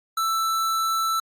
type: tone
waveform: square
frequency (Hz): 1325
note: E6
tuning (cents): +9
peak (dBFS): -22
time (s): 0.17-1.2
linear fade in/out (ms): 5
effects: AAC 64 kbps